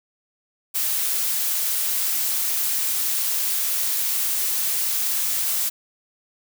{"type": "noise", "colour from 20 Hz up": "blue", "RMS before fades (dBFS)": -23, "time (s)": [0.74, 5.7], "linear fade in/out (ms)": 20, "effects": []}